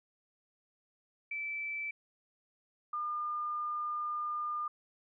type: tone pair in turn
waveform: sine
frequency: 2320 / 1207.9 Hz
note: D7 / D6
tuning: -22 / +48 cents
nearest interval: major seventh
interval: 1130 cents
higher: first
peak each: -35 / -33 dBFS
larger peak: second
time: 1.31-1.91 / 2.93-4.68 s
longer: second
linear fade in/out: 5 ms
effects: none